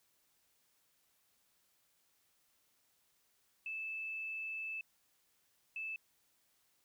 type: tone bursts at uneven times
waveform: sine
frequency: 2627 Hz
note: E7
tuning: 7 cents flat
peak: -39 dBFS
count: 2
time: 3.66-4.81 / 5.76-5.96 s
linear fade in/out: 2 ms
effects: white hiss -75 dBFS RMS until 6.84 s